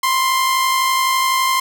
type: tone pair together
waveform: sawtooth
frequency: 1000 / 1051.9 Hz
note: B5 / C6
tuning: +21 / +9 cents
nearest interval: minor second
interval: 88 cents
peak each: -21 / -11 dBFS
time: 0.03-1.6 s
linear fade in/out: 5 ms
effects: none